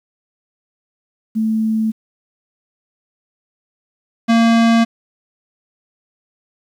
sine / square tone pair in turn, 220 / 229.6 Hz, A3 / A#3, 0 / -26 cents, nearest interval minor second, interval 74 cents, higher second, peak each -14 / -10 dBFS, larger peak second, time 1.35-1.92 / 4.28-4.85 s, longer neither, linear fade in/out 20 ms, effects low-pass 5000 Hz 12 dB/octave + 8-bit

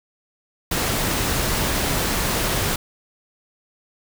pink noise, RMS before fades -22 dBFS, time 0.71-2.76 s, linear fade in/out 5 ms, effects none

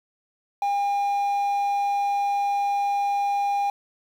triangle tone with quantisation, 806 Hz, G5, 48 cents sharp, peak -19 dBFS, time 0.62-3.7 s, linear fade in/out 2 ms, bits 8, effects none

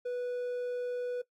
triangle tone, 492 Hz, B4, 7 cents flat, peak -30 dBFS, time 0.05-1.22 s, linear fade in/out 10 ms, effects noise-tail reverb RT60 0.1 s tail -19 dB re dry + AAC 64 kbps

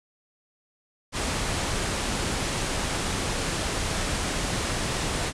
pink low-pass noise, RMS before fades -28 dBFS, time 1.12-5.33 s, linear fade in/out 50 ms, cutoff 10000 Hz, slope 48 dB/octave, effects none

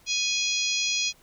harmonic tone, 830.6 Hz, G#5, in tune, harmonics 3 / 4 / 5 / 6 / 7 / 8, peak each -29 / -30 / -31 / -32 / -32 / -33 dBFS, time 0.06-1.13 s, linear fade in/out 50 ms, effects pink hiss -58 dBFS RMS until 1.22 s

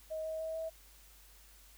sine tone with pitch steps, 631 / 636.1 / 641.3 / 646.5 Hz, D#5 / D#5 / E5 / E5, +24 / +38 / -48 / -34 cents, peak -36 dBFS, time 0.1-0.7 s, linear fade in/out 20 ms, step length 150 ms, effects added 50 Hz sine -60 dBFS peak until 1.77 s + white hiss -61 dBFS RMS until 1.77 s

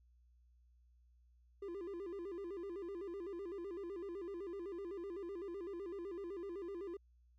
triangle tone with vibrato, 370 Hz, F#4, in tune, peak -40 dBFS, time 1.62-6.97 s, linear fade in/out 5 ms, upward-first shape square, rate 7.9 Hz, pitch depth 130 cents each way, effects added 60 Hz sine -65 dBFS peak until 7.38 s + MP3 96 kbps

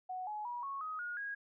sine tone with pitch steps, 740 / 845.1 / 965.2 / 1102.4 / 1259 / 1437.9 / 1642.2 Hz, F#5 / G#5 / B5 / C#6 / D#6 / F#6 / G#6, 0 / +30 / -40 / -10 / +20 / -50 / -20 cents, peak -38 dBFS, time 0.09-1.35 s, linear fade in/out 10 ms, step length 180 ms, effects none

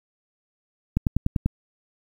click train, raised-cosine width 5 ms, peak -8 dBFS, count 6, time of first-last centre 0.97-1.46 s, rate 10.2 Hz, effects 8-bit

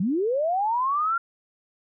sine linear sweep, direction up, 165.8 to 1396.9 Hz, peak -21 dBFS, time 0-1.18 s, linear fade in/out 5 ms, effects none

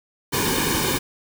pink noise with comb filter, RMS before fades -22 dBFS, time 0.32-0.99 s, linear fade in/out 20 ms, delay 1.5 ms, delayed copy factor -0.9, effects none

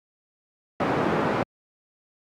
pink band-pass noise, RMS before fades -24 dBFS, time 0.8-1.43 s, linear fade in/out 2 ms, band 180 to 1300 Hz, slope 12 dB/octave, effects high-pass 80 Hz 12 dB/octave + Opus 48 kbps

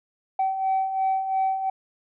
sine beating tone pair, 764 / 766.9 Hz, G5 / G5, -45 / -38 cents, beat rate 2.9 Hz, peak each -28 / -21 dBFS, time 0.39-1.7 s, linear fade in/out 5 ms, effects tanh soft clip ceiling -17 dBFS

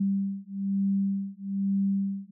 sine beating tone pair, 196 / 197.1 Hz, G3 / G3, 0 / +10 cents, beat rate 1.1 Hz, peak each -28 dBFS, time 0-2.31 s, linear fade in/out 10 ms, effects none

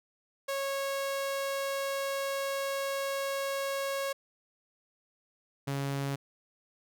sawtooth tone pair in turn, 550 / 138.9 Hz, C#5 / C#3, -14 / +4 cents, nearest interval 2 octaves, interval 2382 cents, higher first, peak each -27 dBFS, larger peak neither, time 0.48-4.13 / 5.67-6.16 s, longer first, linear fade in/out 10 ms, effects none

